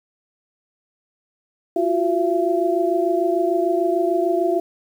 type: tone cluster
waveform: sine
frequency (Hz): 341.5 / 368.2 / 676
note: F4 / F#4 / E5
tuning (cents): -39 / -8 / +43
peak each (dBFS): -21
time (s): 1.76-4.6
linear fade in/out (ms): 5
effects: 8-bit